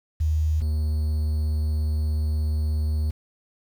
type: tone pair in turn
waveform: sine / triangle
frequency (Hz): 77.78 / 76.4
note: D#2 / D#2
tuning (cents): 0 / -31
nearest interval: unison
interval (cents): 31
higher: first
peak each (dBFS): -19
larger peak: neither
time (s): 0.2-0.61 / 0.61-3.11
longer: second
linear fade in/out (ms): 10
effects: 8-bit